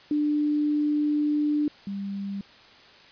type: tone pair in turn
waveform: sine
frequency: 297.1 / 198.29 Hz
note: D4 / G3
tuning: +20 / +20 cents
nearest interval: perfect fifth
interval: 700 cents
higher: first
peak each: -21 / -29 dBFS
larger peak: first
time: 0.11-1.68 / 1.87-2.41 s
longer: first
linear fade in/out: 2 ms
effects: white hiss -51 dBFS RMS until 3.11 s + resampled to 11025 Hz